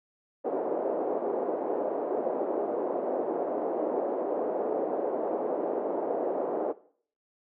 white band-pass noise, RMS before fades -30 dBFS, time 0.44-6.73 s, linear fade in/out 20 ms, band 330 to 620 Hz, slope 24 dB/octave, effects noise-tail reverb RT60 0.5 s tail -17 dB re dry

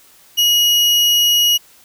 35% pulse tone, 2900 Hz, F#7, 35 cents flat, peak -9 dBFS, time 0.37-1.58 s, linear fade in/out 20 ms, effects white hiss -48 dBFS RMS until 1.84 s

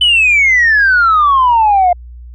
sine exponential sweep, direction down, 3039 to 696 Hz, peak -5 dBFS, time 0.01-1.93 s, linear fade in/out 5 ms, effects tanh soft clip ceiling -3 dBFS + added 60 Hz sine -29 dBFS peak until 2.34 s

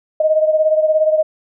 sine beating tone pair, 621 / 638 Hz, D#5 / D#5, -3 / +43 cents, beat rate 17 Hz, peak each -12 / -18 dBFS, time 0.2-1.23 s, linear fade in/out 5 ms, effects none

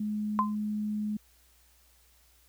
sine tone, 211 Hz, G#3, 28 cents sharp, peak -29 dBFS, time 0-1.17 s, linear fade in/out 5 ms
sine tone with exponential decay, 1034 Hz, C6, 21 cents flat, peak -19 dBFS, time 0.39-0.55 s, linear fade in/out 0 ms, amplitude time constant 33 ms
effects added 60 Hz sine -64 dBFS peak until 2.48 s + white hiss -64 dBFS RMS until 2.48 s

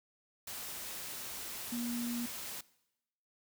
sine tone in noise, 238.6 Hz, A#3, 41 cents sharp, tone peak -35 dBFS, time 1.72-2.26 s, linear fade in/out 5 ms, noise white, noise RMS -43 dBFS, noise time 0.47-2.61 s, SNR +5 dB, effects noise-tail reverb RT60 0.9 s tail -21 dB re dry

